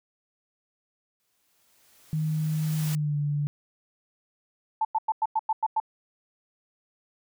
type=noise with exponential growth; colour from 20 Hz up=white; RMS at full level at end=-36 dBFS; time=1.2-2.95 s; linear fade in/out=0 ms; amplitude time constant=380 ms
type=tone with pitch glide; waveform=sine; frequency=155.56 to 145.98 Hz; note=D#3 to D3; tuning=0 to -10 cents; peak=-24 dBFS; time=2.13-3.47 s; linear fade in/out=0 ms; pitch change=-110 cents; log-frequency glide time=2.79-3.17 s
type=tone bursts; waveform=sine; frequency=880 Hz; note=A5; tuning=in tune; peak=-21 dBFS; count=8; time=4.81-5.801 s; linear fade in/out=5 ms; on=39 ms; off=97 ms
effects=none